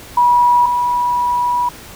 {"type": "tone pair in turn", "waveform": "sine", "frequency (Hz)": [970, 974.1], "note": ["B5", "B5"], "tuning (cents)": [-31, -24], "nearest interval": "unison", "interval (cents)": 7, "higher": "second", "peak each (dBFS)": [-8, -13], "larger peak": "first", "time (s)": [[0.17, 0.66], [0.66, 1.69]], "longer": "second", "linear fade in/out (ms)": 5, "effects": ["pink hiss -36 dBFS RMS until 1.95 s"]}